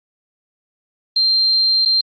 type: tone with dropouts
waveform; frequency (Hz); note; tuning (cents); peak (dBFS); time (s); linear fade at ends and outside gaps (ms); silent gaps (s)
sine; 4164; C8; -9; -12; 1.16-2.01; 5; 1.851-1.857
effects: Opus 24 kbps